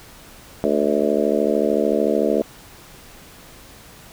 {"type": "harmonic tone with a mistuned harmonic", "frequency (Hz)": 73.42, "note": "D2", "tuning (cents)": 0, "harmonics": [3, 4, 5, 6, 7, 8, 9], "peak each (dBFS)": [-24, -24, -24, -22, -24, -25, -25], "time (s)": [0.64, 2.42], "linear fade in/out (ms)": 0, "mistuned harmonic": 9, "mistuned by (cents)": -35, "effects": ["pink hiss -44 dBFS RMS until 4.12 s"]}